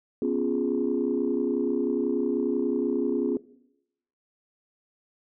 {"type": "chord", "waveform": "sine", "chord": "C# dominant seventh", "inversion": "third", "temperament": "equal", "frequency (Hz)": [246.9, 277.2, 349.2, 415.3], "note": ["B3", "C#4", "E#4", "G#4"], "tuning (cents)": [0, 0, 0, 0], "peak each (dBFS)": -28, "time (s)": [0.22, 3.37], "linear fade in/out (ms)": 2, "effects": ["noise-tail reverb RT60 0.8 s tail -19 dB re dry", "tanh soft clip ceiling -15 dBFS"]}